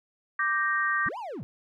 sine chord, G minor, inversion second, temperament equal, 1174.7 / 1568 / 1864.7 Hz, D6 / G6 / Bb6, 0 / 0 / 0 cents, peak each -28 dBFS, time 0.39-1.09 s, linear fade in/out 5 ms
triangle linear two-way sweep, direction up then down, 83.6 to 1028 to 92.8 Hz, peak -32 dBFS, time 1.06-1.43 s, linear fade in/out 0 ms, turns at 1.18 s
effects none

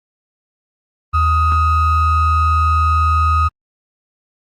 triangle ring-modulated tone, 666 Hz, E5, 18 cents sharp, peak -6 dBFS, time 1.13-3.49 s, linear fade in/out 20 ms, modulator 586 Hz, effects Opus 24 kbps

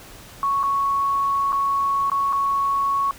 sine tone with dropouts, 1108.7 Hz, C#6, in tune, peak -18 dBFS, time 0.43-3.11 s, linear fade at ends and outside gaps 1 ms, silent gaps 0.631-0.636 / 1.522-1.528 / 2.099-2.117 / 2.326-2.33 s, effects pink hiss -43 dBFS RMS until 3.18 s

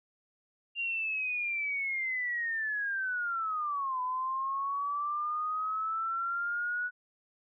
sine linear two-way sweep, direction down then up, 2794 to 1002 to 1476 Hz, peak -30 dBFS, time 0.75-6.91 s, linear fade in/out 50 ms, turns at 4.01 s, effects none

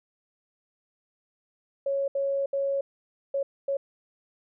sine tone bursts at uneven times, 553 Hz, C#5, 4 cents flat, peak -24 dBFS, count 5, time 1.86-2.08 / 2.15-2.46 / 2.53-2.81 / 3.34-3.43 / 3.68-3.77 s, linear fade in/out 5 ms, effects none

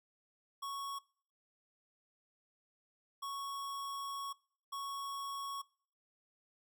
square tone bursts at uneven times, 1108.7 Hz, C#6, in tune, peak -40 dBFS, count 3, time 0.62-0.99 / 3.22-4.33 / 4.72-5.62 s, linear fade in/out 10 ms, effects noise-tail reverb RT60 0.5 s tail -23 dB re dry

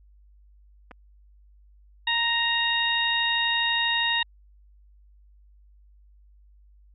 clicks, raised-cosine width 0.5 ms, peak -29 dBFS, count 2, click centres 0.911 / 0.915 s
harmonic tone, 932.3 Hz, A#5, in tune, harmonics 1 / 2 / 3 / 4, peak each -30 / -26 / -28 / -26 dBFS, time 2.07-4.23 s, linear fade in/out 5 ms
effects added 50 Hz sine -52 dBFS peak until 6.94 s

